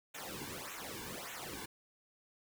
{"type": "noise with flanger", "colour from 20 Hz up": "pink", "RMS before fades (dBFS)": -45, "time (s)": [0.14, 1.66], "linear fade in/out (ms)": 10, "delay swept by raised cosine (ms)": [0.2, 1.6], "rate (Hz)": 1.7, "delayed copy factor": -0.95, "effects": []}